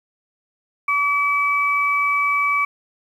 sine tone pair together, 1144.9 / 2294 Hz, D6 / D7, -44 / -41 cents, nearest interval octave, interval 1203 cents, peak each -19 dBFS, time 0.88-2.65 s, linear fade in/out 5 ms, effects 8-bit

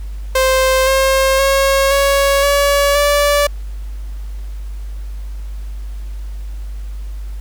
sawtooth tone with pitch steps, 523.3 / 534 / 544.9 / 556 / 567.4 / 579 Hz, C5 / C5 / C#5 / C#5 / C#5 / D5, 0 / +35 / -30 / +5 / +40 / -25 cents, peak -7 dBFS, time 0.35-3.47 s, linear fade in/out 5 ms, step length 520 ms, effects added 50 Hz sine -23 dBFS peak until 7.4 s + pink hiss -47 dBFS RMS until 7.4 s

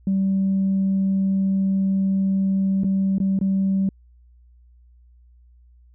sine tone with dropouts, 193.2 Hz, G3, 25 cents flat, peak -16 dBFS, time 0.07-3.89 s, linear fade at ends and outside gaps 2 ms, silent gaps 2.835-2.844 / 3.183-3.201 / 3.39-3.412 s, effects tanh soft clip ceiling -14 dBFS + added 60 Hz sine -49 dBFS peak until 5.94 s

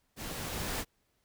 pink noise with level ramp, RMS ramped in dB -41 to -34 dBFS, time 0.16-0.85 s, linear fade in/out 50 ms, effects pink hiss -75 dBFS RMS until 1.24 s

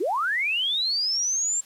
sine linear sweep, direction up, 302.3 to 7480 Hz, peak -22 dBFS, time 0-1.61 s, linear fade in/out 10 ms, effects white hiss -52 dBFS RMS until 1.65 s + low-pass 12000 Hz 12 dB/octave

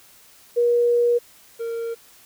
sine / triangle tone pair in turn, 478 / 462 Hz, A#4 / A#4, +43 / -16 cents, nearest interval minor second, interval 59 cents, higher first, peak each -15 / -23 dBFS, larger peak first, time 0.56-1.19 / 1.59-1.95 s, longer first, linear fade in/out 20 ms, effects white hiss -51 dBFS RMS until 2.25 s

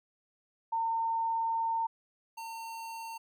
sine / square tone pair in turn, 909 / 909 Hz, A#5 / A#5, -44 / -44 cents, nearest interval unison, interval 0 cents, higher neither, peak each -28 / -40 dBFS, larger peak first, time 0.72-1.87 / 2.37-3.18 s, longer first, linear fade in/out 10 ms, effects none

